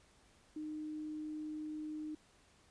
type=tone; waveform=sine; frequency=306.7 Hz; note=D#4; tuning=25 cents flat; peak=-40 dBFS; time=0.56-2.15 s; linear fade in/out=5 ms; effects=pink hiss -67 dBFS RMS until 2.7 s + resampled to 22050 Hz